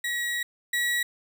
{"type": "tone pair in turn", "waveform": "35% pulse", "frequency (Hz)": [1913, 1924.1], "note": ["A#6", "B6"], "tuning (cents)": [44, -46], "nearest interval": "unison", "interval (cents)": 10, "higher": "second", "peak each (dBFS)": [-25, -22], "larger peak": "second", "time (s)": [[0.04, 0.43], [0.73, 1.03]], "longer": "first", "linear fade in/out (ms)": 5, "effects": []}